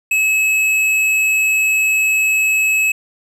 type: tone with hard clipping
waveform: triangle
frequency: 2580 Hz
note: E7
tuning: 38 cents flat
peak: -14 dBFS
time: 0.11-2.92 s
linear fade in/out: 5 ms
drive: 13 dB
effects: none